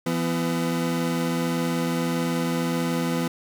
30% pulse tone pair together, 168.47 / 250.1 Hz, E3 / B3, +38 / +22 cents, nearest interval perfect fifth, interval 684 cents, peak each -23 dBFS, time 0.06-3.28 s, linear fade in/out 5 ms, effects none

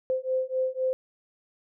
sine beating tone pair, 516 / 519.9 Hz, C5 / C5, -24 / -11 cents, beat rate 3.9 Hz, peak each -28 dBFS, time 0.1-0.93 s, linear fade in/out 0 ms, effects none

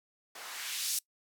blue noise with band-pass filter sweep, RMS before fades -37 dBFS, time 0.35-0.99 s, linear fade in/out 5 ms, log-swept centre 600 to 7000 Hz, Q 0.92, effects noise-tail reverb RT60 0.1 s tail -23 dB re dry

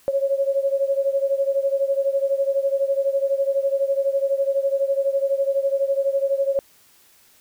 sine beating tone pair, 546 / 558 Hz, C#5 / C#5, -26 / +11 cents, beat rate 12 Hz, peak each -20 / -23 dBFS, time 0.08-6.59 s, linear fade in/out 0 ms, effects white hiss -55 dBFS RMS until 7.4 s

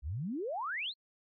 sine exponential sweep, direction up, 60.9 to 4361 Hz, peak -34 dBFS, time 0.02-0.94 s, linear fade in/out 50 ms, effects AAC 32 kbps

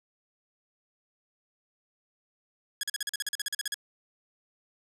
10% pulse tone bursts, 1669 Hz, G#6, 8 cents sharp, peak -20 dBFS, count 15, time 2.81-3.743 s, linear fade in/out 2 ms, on 23 ms, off 42 ms, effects none

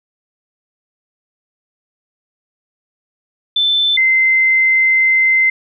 sine tone pair in turn, 3530 / 2072 Hz, A7 / C7, +5 / -17 cents, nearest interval major sixth, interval 922 cents, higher first, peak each -11 / -9 dBFS, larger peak second, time 3.56-3.97 / 3.97-5.5 s, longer second, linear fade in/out 5 ms, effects none

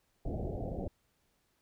pink low-pass noise, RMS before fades -37 dBFS, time 0.25-0.88 s, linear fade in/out 5 ms, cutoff 760 Hz, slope 96 dB/octave, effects pink hiss -75 dBFS RMS until 1.61 s

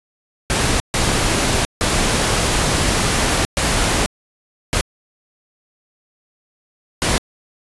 pink noise bursts at uneven times, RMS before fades -17 dBFS, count 6, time 0.5-0.8 / 0.94-1.65 / 1.81-3.45 / 3.57-4.06 / 4.73-4.81 / 7.02-7.18 s, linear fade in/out 0 ms, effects resampled to 24000 Hz

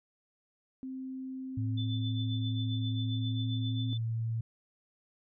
sine tone, 261.6 Hz, C4, in tune, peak -37 dBFS, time 0.83-3.93 s, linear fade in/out 0 ms
sine tone with pitch glide, 109.7 to 113.77 Hz, A2 to A#2, -5 to -42 cents, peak -30 dBFS, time 1.57-4.41 s, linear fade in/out 5 ms, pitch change +63 cents, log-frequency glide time 2.94-4 s
sine tone with tremolo, 3520 Hz, A7, in tune, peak -38 dBFS, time 1.77-3.98 s, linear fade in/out 10 ms, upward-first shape triangle, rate 7.5 Hz, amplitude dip 80%
effects none

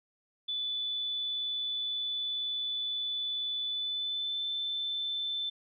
sine tone with pitch glide, 3481 to 3532 Hz, A7 to A7, -19 to +6 cents, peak -31 dBFS, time 0.48-5.5 s, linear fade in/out 10 ms, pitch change +25 cents, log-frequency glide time 3.64-4.45 s, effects none

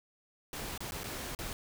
pink noise with dropouts, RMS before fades -40 dBFS, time 0.53-1.53 s, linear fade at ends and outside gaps 1 ms, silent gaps 0.777-0.805 / 0.91-0.92 / 1.034-1.041 / 1.349-1.389 s, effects none

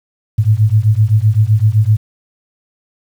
sine beating tone pair, 103.83 / 111.63 Hz, G#2 / A2, 0 / +25 cents, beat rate 7.8 Hz, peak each -11 dBFS, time 0.38-1.97 s, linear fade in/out 10 ms, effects 7-bit

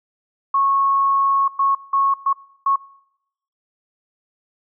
sine tone bursts at uneven times, 1099 Hz, C#6, 15 cents flat, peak -14 dBFS, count 5, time 0.54-1.48 / 1.59-1.75 / 1.93-2.14 / 2.26-2.33 / 2.66-2.76 s, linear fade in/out 5 ms, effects noise-tail reverb RT60 0.8 s tail -22 dB re dry

